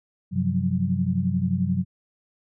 sine tone cluster, 96.3 / 133 / 175.5 / 186.9 Hz, G2 / C3 / F3 / F#3, -30 / +29 / +9 / +18 cents, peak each -28 / -29 / -26 / -24 dBFS, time 0.31-1.85 s, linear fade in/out 50 ms, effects none

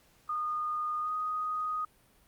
sine tone with pitch glide, 1225 to 1245.7 Hz, D#6 to D#6, -27 to +2 cents, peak -30 dBFS, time 0.29-1.85 s, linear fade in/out 5 ms, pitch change +29 cents, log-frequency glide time 1.01-1.11 s, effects pink hiss -64 dBFS RMS until 2.27 s + Opus 48 kbps

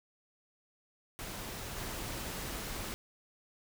pink noise with level steps, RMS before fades -42 / -40 dBFS, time 1.19-2.94 s, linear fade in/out 0 ms, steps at 1.76 s, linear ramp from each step 10 ms, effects none

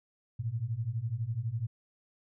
sine beating tone pair, 107.7 / 119.7 Hz, A2 / A#2, -37 / +46 cents, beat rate 12 Hz, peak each -35 / -33 dBFS, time 0.39-1.67 s, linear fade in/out 10 ms, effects none

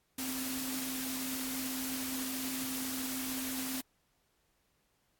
sine tone in noise, 261.3 Hz, C4, 2 cents flat, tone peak -38 dBFS, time 0.18-3.81 s, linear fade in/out 5 ms, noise white, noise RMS -39 dBFS, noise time 0.18-3.81 s, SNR -2 dB, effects pink hiss -75 dBFS RMS until 5.19 s + AAC 64 kbps

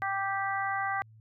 harmonic tone, 392 Hz, G4, in tune, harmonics 2 / 3 / 4 / 5, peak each -32 / -34 / -35 / -36 dBFS, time 0.02-1.02 s, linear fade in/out 0 ms, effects added 110 Hz sine -52 dBFS peak until 1.2 s

